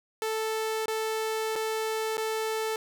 sawtooth tone with dropouts, 440 Hz, A4, in tune, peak -24 dBFS, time 0.22-2.76 s, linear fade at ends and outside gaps 1 ms, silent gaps 0.858-0.881 / 1.556-1.56 / 2.171-2.179 s, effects none

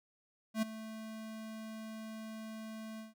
square tone with ADSR envelope, 220 Hz, A3, in tune, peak -29 dBFS, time 0.54-3.14 s, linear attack 83 ms, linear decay 12 ms, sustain -15 dB, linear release 150 ms, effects none

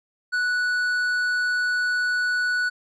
sine tone with tanh clipping, 1477 Hz, F#6, 3 cents flat, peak -22 dBFS, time 0.32-2.7 s, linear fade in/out 20 ms, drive 8 dB, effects none

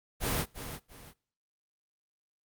pink noise with echo, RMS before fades -30 dBFS, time 0.2-0.46 s, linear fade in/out 50 ms, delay 340 ms, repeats 2, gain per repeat -10 dB, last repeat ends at 1.14 s, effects noise-tail reverb RT60 0.5 s tail -24 dB re dry + Opus 32 kbps

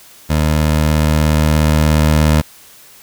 20% pulse tone with level ramp, 76.9 Hz, D#2, 20 cents flat, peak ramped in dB -7 to -4 dBFS, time 0.29-2.42 s, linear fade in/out 20 ms, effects white hiss -42 dBFS RMS until 3.02 s

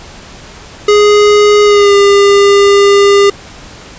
square tone with pitch glide, 415.3 to 401.8 Hz, G#4 to G4, 0 to +43 cents, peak -4 dBFS, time 0.88-3.3 s, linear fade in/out 5 ms, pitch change -57 cents, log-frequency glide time 1.64-1.94 s, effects pink hiss -32 dBFS RMS until 3.98 s + resampled to 16000 Hz

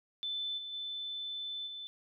sine tone with level steps, 3520 Hz, A7, in tune, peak -34 / -40 / -37 / -41 dBFS, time 0.23-1.87 s, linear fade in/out 0 ms, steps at 0.57 / 0.72 / 1.66 s, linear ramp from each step 20 ms, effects none

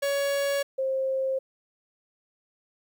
45% pulse / sine tone pair in turn, 561 / 530.5 Hz, C#5 / C5, +21 / +24 cents, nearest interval minor second, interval 97 cents, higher first, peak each -24 dBFS, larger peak neither, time 0.02-0.63 / 0.78-1.39 s, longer neither, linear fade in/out 10 ms, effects 11-bit

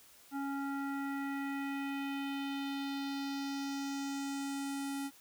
square tone with low-pass filter sweep, 277.2 Hz, C#4, in tune, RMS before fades -38 dBFS, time 0.31-5.11 s, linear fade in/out 50 ms, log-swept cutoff 1200 to 11000 Hz, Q 2.2, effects white hiss -60 dBFS RMS until 5.2 s

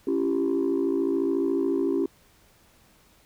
sine chord, C# diminished, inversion none, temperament equal with one note detuned, 277.2 / 338.1 / 392 Hz, C#4 / E4 / G4, 0 / +44 / 0 cents, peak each -25 dBFS, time 0.07-2.06 s, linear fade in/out 5 ms, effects tanh soft clip ceiling -17 dBFS + pink hiss -59 dBFS RMS until 3.25 s

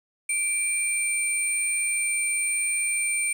sine tone pair together, 2349 / 8825 Hz, D7 / C#9, 0 / -9 cents, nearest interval octave + major seventh, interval 2291 cents, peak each -25 / -23 dBFS, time 0.29-3.33 s, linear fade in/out 5 ms, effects tanh soft clip ceiling -19 dBFS + 8-bit

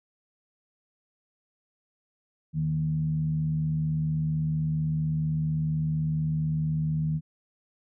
sine tone with frequency modulation, 155.56 Hz, D#3, in tune, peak -24 dBFS, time 2.53-7.21 s, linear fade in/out 50 ms, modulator 75.7 Hz, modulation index 0.39, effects none

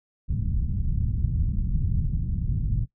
pink low-pass noise, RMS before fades -25 dBFS, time 0.28-2.86 s, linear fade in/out 20 ms, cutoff 160 Hz, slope 24 dB/octave, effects noise-tail reverb RT60 0.1 s tail -18 dB re dry

